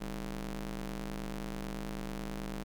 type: ring-modulated tone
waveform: sawtooth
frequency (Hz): 116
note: A#2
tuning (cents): -8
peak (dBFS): -30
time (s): 0-2.64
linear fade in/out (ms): 20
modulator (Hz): 82.6
effects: 12-bit